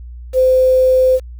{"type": "tone with quantisation", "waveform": "sine", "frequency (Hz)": 515, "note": "C5", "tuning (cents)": -28, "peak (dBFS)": -8, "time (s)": [0.33, 1.2], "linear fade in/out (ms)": 50, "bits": 6, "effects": ["added 60 Hz sine -29 dBFS peak until 1.39 s"]}